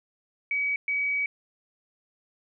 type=tone bursts at uneven times; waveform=sine; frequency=2271 Hz; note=C#7; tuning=41 cents sharp; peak=-24 dBFS; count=2; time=0.51-0.76 / 0.88-1.26 s; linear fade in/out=2 ms; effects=none